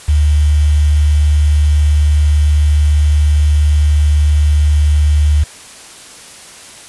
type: tone with quantisation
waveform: sine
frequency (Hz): 74.4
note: D2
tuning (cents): +23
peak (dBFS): -7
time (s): 0.08-5.44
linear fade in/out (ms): 10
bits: 5
effects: white hiss -35 dBFS RMS until 6.88 s + resampled to 24000 Hz